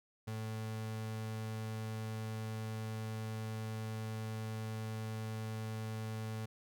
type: tone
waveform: 35% pulse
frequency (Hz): 110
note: A2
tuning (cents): 0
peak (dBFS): -37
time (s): 0.27-6.46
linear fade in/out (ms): 10
effects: none